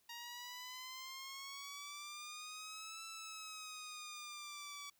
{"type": "exponential two-way sweep", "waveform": "10% pulse", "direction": "up then down", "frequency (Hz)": [937, 1326, 1142], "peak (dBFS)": -39, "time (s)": [0.09, 4.9], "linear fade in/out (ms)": 5, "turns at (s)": 3.05, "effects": ["white hiss -75 dBFS RMS until 4.99 s"]}